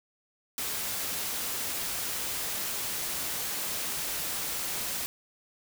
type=noise; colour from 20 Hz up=white; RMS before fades=-33 dBFS; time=0.58-5.06 s; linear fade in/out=0 ms; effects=none